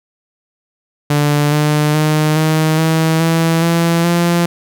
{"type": "tone with pitch steps", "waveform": "sawtooth", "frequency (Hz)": [146.83, 150.18, 153.6, 157.1, 160.68, 164.34, 168.08, 171.91], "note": ["D3", "D3", "D#3", "D#3", "E3", "E3", "E3", "F3"], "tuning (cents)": [0, 39, -22, 17, -44, -5, 34, -27], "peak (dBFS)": -7, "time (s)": [1.1, 4.46], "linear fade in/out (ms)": 5, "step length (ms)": 420, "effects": []}